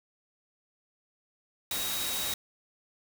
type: tone in noise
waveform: sine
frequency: 3800 Hz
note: A#7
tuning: 33 cents sharp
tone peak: -36 dBFS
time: 1.71-2.34 s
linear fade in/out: 2 ms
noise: white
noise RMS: -33 dBFS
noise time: 1.71-2.34 s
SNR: -6 dB
effects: none